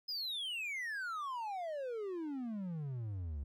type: exponential sweep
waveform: triangle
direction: down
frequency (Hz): 5120 to 67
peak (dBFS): -36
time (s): 0.08-3.44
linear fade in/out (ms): 10
effects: none